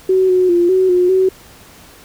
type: tone with pitch steps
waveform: sine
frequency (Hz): 375.7 / 367.1 / 347.5 / 374.7 / 359.3 / 376.6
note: F#4 / F#4 / F4 / F#4 / F4 / F#4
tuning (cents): +26 / -14 / -9 / +22 / +49 / +31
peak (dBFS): -9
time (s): 0.09-1.29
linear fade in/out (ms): 5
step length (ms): 200
effects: pink hiss -42 dBFS RMS until 2.04 s